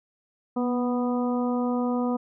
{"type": "harmonic tone with a mistuned harmonic", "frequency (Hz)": 246.9, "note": "B3", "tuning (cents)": 0, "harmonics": [1, 2, 3, 4, 5], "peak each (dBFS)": [-24, -30, -34, -36, -38], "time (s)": [0.56, 2.17], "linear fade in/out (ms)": 10, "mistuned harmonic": 1, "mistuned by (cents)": -24, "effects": []}